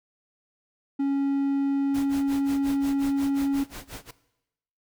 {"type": "tone", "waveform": "triangle", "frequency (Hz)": 277.2, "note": "C#4", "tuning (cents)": 0, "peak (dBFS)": -20, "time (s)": [0.99, 3.64], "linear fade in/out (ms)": 10}
{"type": "noise with tremolo", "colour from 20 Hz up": "pink", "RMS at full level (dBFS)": -38, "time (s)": [1.94, 4.11], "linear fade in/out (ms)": 5, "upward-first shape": "sine", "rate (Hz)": 5.6, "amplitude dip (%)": 100}
{"effects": ["noise-tail reverb RT60 0.9 s tail -18 dB re dry"]}